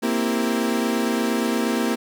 35% pulse chord, C dominant seventh, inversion third, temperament equal, 233.1 / 261.6 / 329.6 / 392 Hz, Bb3 / C4 / E4 / G4, 0 / 0 / 0 / 0 cents, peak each -21 / -25 / -26 / -27 dBFS, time 0.02-1.96 s, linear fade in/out 20 ms, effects none

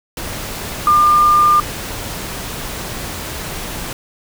sine tone in noise, 1200 Hz, D6, 37 cents sharp, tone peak -8 dBFS, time 0.87-1.6 s, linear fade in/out 2 ms, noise pink, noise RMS -26 dBFS, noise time 0.17-3.93 s, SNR +15 dB, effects none

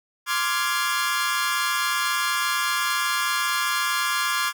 sawtooth chord, D half-diminished seventh, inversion third, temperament equal with one note detuned, 1046.5 / 1174.7 / 1396.9 / 1671.8 Hz, C6 / D6 / F6 / Ab6, 0 / 0 / 0 / +11 cents, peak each -24 dBFS, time 0.26-4.53 s, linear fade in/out 50 ms, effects none

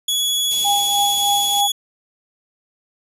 sawtooth tone, 3378 Hz, G#7, 29 cents sharp, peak -14 dBFS, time 0.08-1.72 s, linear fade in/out 5 ms
white band-stop noise, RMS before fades -31 dBFS, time 0.51-1.61 s, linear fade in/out 2 ms, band 930 to 2300 Hz, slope 48 dB/octave
sine tone with tremolo, 810 Hz, G#5, 43 cents flat, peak -15 dBFS, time 0.64-1.68 s, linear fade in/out 20 ms, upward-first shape triangle, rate 3.3 Hz, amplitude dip 80%
effects resampled to 32000 Hz

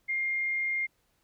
sine tone, 2119 Hz, C7, 21 cents sharp, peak -27 dBFS, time 0.08-0.87 s, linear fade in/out 20 ms, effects pink hiss -72 dBFS RMS until 1.23 s

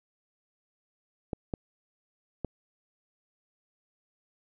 clicks, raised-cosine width 2 ms, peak -18 dBFS, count 3, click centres 1.332 / 1.538 / 2.447 s, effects none

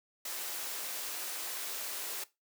white high-pass noise, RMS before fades -39 dBFS, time 0.25-2.24 s, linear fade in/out 5 ms, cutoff 310 Hz, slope 24 dB/octave, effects noise-tail reverb RT60 0.2 s tail -17 dB re dry

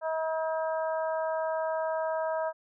harmonic tone, 319.5 Hz, D#4, 46 cents sharp, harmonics 2 / 3 / 4 / 5, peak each -29 / -34 / -40 / -41 dBFS, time 0.01-2.53 s, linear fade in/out 50 ms, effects none

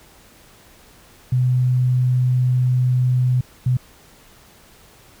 sine tone bursts at uneven times, 126.2 Hz, B2, 38 cents sharp, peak -14 dBFS, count 2, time 1.32-3.41 / 3.66-3.77 s, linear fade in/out 5 ms, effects pink hiss -49 dBFS RMS until 5.2 s

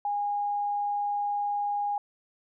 sine tone, 819 Hz, G#5, 24 cents flat, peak -26 dBFS, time 0.05-1.98 s, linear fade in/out 2 ms, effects none

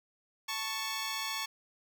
10% pulse tone pair together, 880 / 1108.7 Hz, A5 / C#6, 0 / 0 cents, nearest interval major third, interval 400 cents, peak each -30 / -27 dBFS, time 0.48-1.46 s, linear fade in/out 10 ms, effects none

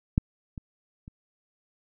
clicks, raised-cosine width 5 ms, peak -8 / -25 / -30 dBFS, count 3, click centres 0.179 / 0.578 / 1.079 s, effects none

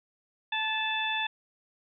harmonic tone with a mistuned harmonic, 877 Hz, A5, 6 cents flat, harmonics 1 / 2 / 3 / 4, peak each -33 / -33 / -33 / -33 dBFS, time 0.52-1.27 s, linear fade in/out 5 ms, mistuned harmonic 2, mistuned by -15 cents, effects none

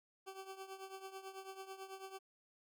20% pulse tone with tremolo, 384.4 Hz, G4, 34 cents flat, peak -40 dBFS, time 0.26-2.19 s, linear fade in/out 20 ms, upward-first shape triangle, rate 9.1 Hz, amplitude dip 80%, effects none

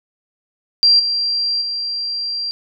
sine tone with level steps, 4736 Hz, D8, 14 cents sharp, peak -8 / -16 / -20 dBFS, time 0.83-2.51 s, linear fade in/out 0 ms, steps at 0.99 / 1.61 s, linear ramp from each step 10 ms, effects none

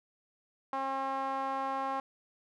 sawtooth tone with band-pass filter, 269.2 Hz, C4, 49 cents sharp, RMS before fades -34 dBFS, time 0.73-2 s, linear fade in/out 2 ms, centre 950 Hz, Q 4.3, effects none

